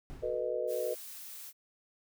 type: noise with exponential decay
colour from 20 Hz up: brown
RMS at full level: -43 dBFS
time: 0.1-0.79 s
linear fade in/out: 0 ms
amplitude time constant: 150 ms
type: chord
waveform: sine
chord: B dominant seventh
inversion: second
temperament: just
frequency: 370.4 / 444.5 / 493.9 / 617.4 Hz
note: F#4 / A4 / B4 / D#5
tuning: +2 / +18 / 0 / -14 cents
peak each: -40 / -38 / -34 / -36 dBFS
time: 0.22-0.95 s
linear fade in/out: 20 ms
type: noise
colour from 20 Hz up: blue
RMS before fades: -46 dBFS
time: 0.67-1.53 s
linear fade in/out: 50 ms
effects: none